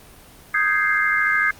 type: chord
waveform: sine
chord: Ab major seventh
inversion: second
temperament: equal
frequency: 1244.5 / 1568 / 1661.2 / 2093 Hz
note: Eb6 / G6 / Ab6 / C7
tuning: 0 / 0 / 0 / 0 cents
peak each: -24 / -22 / -21 / -21 dBFS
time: 0.54-1.51 s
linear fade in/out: 5 ms
effects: pink hiss -46 dBFS RMS until 1.59 s + Opus 24 kbps